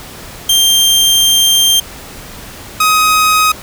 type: tone pair in turn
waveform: sawtooth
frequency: 3173 / 1259.2 Hz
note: G7 / D#6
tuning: +20 / +20 cents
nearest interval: octave + major third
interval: 1600 cents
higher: first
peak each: -4 dBFS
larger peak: neither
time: 0.49-1.8 / 2.8-3.52 s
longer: first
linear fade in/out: 5 ms
effects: pink hiss -31 dBFS RMS until 3.62 s